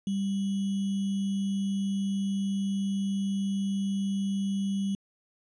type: tone with sample-and-hold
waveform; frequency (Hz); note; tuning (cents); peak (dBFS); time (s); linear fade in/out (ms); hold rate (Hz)
sine; 196.6; G3; +5; -26; 0.07-4.95; 2; 3150
effects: resampled to 24000 Hz